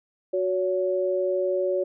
sine tone pair together, 368.6 / 564 Hz, F#4 / C#5, -7 / +30 cents, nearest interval perfect fifth, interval 737 cents, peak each -25 / -24 dBFS, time 0.33-1.84 s, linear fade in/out 10 ms, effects none

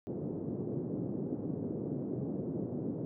white band-pass noise, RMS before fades -37 dBFS, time 0.07-3.05 s, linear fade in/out 0 ms, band 120 to 390 Hz, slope 24 dB/octave, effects none

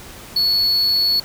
triangle tone, 4402 Hz, C#8, 13 cents flat, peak -13 dBFS, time 0.36-1.2 s, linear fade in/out 5 ms, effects pink hiss -38 dBFS RMS until 1.24 s

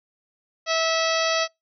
harmonic tone, 651 Hz, E5, 22 cents flat, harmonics 1 / 2 / 3 / 4 / 5 / 6 / 7 / 8 / 9, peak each -24 / -27 / -29 / -30 / -31 / -32 / -32 / -33 / -34 dBFS, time 0.66-1.48 s, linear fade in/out 50 ms, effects noise-tail reverb RT60 0.2 s tail -26 dB re dry

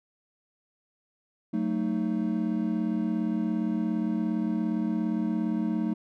triangle chord, D# diminished, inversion first, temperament just, 186.68 / 224 / 311.1 Hz, F#3 / A3 / D#4, +16 / +31 / 0 cents, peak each -29 / -26 / -29 dBFS, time 1.53-5.94 s, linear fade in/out 10 ms, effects none

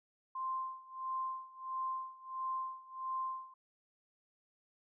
sine tone with tremolo, 1046.5 Hz, C6, in tune, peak -34 dBFS, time 0.35-3.54 s, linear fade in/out 5 ms, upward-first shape sine, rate 1.5 Hz, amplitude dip 90%, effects none

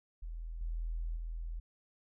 sine tone with level steps, 41.2 Hz, E1, in tune, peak -39 / -34 / -37 dBFS, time 0.22-1.6 s, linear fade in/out 10 ms, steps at 0.61 / 1.16 s, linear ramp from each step 5 ms, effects none

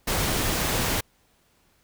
pink noise, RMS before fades -25 dBFS, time 0.07-1.01 s, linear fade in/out 10 ms, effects pink hiss -64 dBFS RMS until 1.83 s

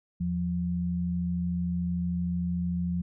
sine tone pair together, 82 / 175.31 Hz, E2 / F3, -9 / +7 cents, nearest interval octave + minor second, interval 1316 cents, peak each -34 / -27 dBFS, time 0.2-3.02 s, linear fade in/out 10 ms, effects none

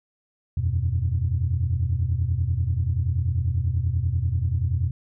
sine chord, E suspended second, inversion none, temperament just, 82.41 / 92.71 / 123.61 Hz, E2 / F#2 / B2, 0 / +4 / +2 cents, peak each -24 / -24 / -25 dBFS, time 0.57-4.91 s, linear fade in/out 5 ms, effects tanh soft clip ceiling -13 dBFS

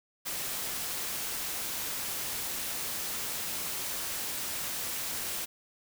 white noise, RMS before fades -35 dBFS, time 0.25-5.46 s, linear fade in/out 20 ms, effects none

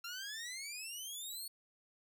15% pulse exponential sweep, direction up, 1362 to 4435 Hz, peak -36 dBFS, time 0.04-1.48 s, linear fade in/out 5 ms, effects none

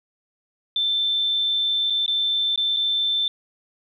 sine tone with dropouts, 3547 Hz, A7, 13 cents sharp, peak -19 dBFS, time 0.76-3.28 s, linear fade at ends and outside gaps 2 ms, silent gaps 1.9-1.904 / 2.062-2.079 / 2.56-2.576 / 2.765-2.769 s, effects 10-bit

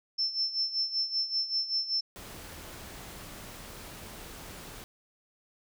sine tone with tremolo, 5330 Hz, E8, 18 cents sharp, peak -25 dBFS, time 0.18-2.01 s, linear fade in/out 10 ms, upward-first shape sine, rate 5.2 Hz, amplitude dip 75%
pink noise, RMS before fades -45 dBFS, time 2.16-4.84 s, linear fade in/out 0 ms
effects none

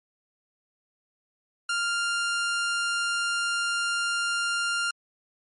sawtooth tone, 1396.9 Hz, F6, in tune, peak -21 dBFS, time 1.69-4.91 s, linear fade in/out 5 ms, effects MP3 48 kbps

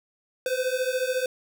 square beating tone pair, 504 / 518 Hz, B4 / C5, +35 / -17 cents, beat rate 14 Hz, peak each -28 dBFS, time 0.46-1.26 s, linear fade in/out 2 ms, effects none

